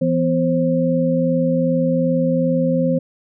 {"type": "tone cluster", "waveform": "sine", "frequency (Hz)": [168.1, 250.7, 529], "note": ["E3", "B3", "C5"], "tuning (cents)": [34, 26, 19], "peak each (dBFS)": -19, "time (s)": [0.01, 2.99], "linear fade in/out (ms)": 10, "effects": []}